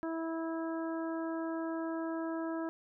harmonic tone, 326.6 Hz, E4, 16 cents flat, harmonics 1 / 2 / 3 / 4 / 5, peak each -35 / -41 / -45 / -47 / -49 dBFS, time 0.03-2.69 s, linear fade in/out 0 ms, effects none

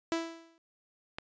sawtooth tone with exponential decay, 330.5 Hz, E4, 5 cents sharp, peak -23 dBFS, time 0.12-0.58 s, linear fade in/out 0 ms, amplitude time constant 100 ms
click, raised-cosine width 0.3 ms, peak -21 dBFS, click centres 1.185 s
effects resampled to 16000 Hz

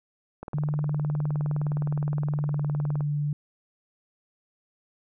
click train, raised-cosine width 1 ms, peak -23 dBFS, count 51, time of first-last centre 0.43-3.007 s, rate 19.4 Hz
sine tone with pitch glide, 148.5 to 146.79 Hz, D3 to D3, +20 to 0 cents, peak -24 dBFS, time 0.54-3.33 s, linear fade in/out 2 ms, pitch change -20 cents, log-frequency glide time 1.18-2.58 s
effects none

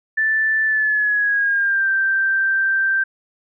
sine tone with pitch glide, 1760 to 1568 Hz, A6 to G6, 0 to 0 cents, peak -15 dBFS, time 0.17-3.04 s, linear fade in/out 10 ms, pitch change -200 cents, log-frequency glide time 0.65-1.89 s, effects none

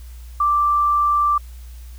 sine tone, 1174.7 Hz, D6, in tune, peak -14 dBFS, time 0.4-1.38 s, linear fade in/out 5 ms, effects added 60 Hz sine -34 dBFS peak until 1.98 s + white hiss -51 dBFS RMS until 1.98 s

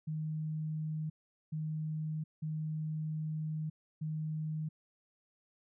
sine tone bursts at uneven times, 155.56 Hz, D#3, in tune, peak -34 dBFS, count 4, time 0.07-1.1 / 1.52-2.24 / 2.42-3.7 / 4.01-4.69 s, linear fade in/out 10 ms, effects none

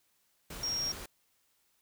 sine tone in noise, 5588 Hz, F8, in tune, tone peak -31 dBFS, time 0.63-0.92 s, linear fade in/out 5 ms, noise pink, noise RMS -44 dBFS, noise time 0.5-1.06 s, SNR +10 dB, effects white hiss -73 dBFS RMS until 1.81 s

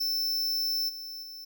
square tone with level steps, 5320 Hz, E8, 15 cents sharp, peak -27 / -38 / -41 dBFS, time 0-1.45 s, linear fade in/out 10 ms, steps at 0.88 / 1.22 s, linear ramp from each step 20 ms, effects none

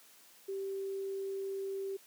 sine tone, 389.5 Hz, G4, 11 cents flat, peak -35 dBFS, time 0.48-1.97 s, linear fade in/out 10 ms, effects white hiss -60 dBFS RMS until 2.06 s + high-pass 200 Hz 12 dB/octave

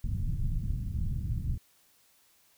pink low-pass noise, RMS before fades -31 dBFS, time 0.04-1.58 s, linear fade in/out 5 ms, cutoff 160 Hz, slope 24 dB/octave, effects white hiss -65 dBFS RMS until 2.57 s

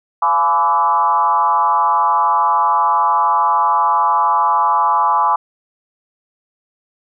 sine tone with frequency modulation, 1004 Hz, B5, 28 cents sharp, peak -11 dBFS, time 0.22-5.36 s, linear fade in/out 5 ms, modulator 157 Hz, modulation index 1.3, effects none

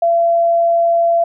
sine tone, 678 Hz, E5, 49 cents sharp, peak -10 dBFS, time 0.02-1.24 s, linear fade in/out 5 ms, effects none

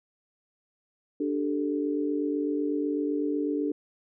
sine chord, D suspended fourth, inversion none, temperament equal, 293.7 / 392 / 440 Hz, D4 / G4 / A4, 0 / 0 / 0 cents, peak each -27 / -33 / -32 dBFS, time 1.2-3.72 s, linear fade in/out 5 ms, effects none

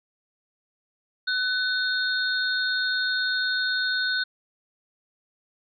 sine tone cluster, 1502 / 3668 / 4258 Hz, F#6 / A#7 / C8, +26 / -29 / +30 cents, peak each -24 / -31 / -30 dBFS, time 1.27-4.24 s, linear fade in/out 10 ms, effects none

